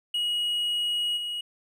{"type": "tone with level steps", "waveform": "triangle", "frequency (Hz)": 2900, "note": "F#7", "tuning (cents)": -35, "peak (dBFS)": [-23, -28], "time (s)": [0.14, 1.41], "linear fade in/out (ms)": 5, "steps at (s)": 1.16, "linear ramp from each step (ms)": 20, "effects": []}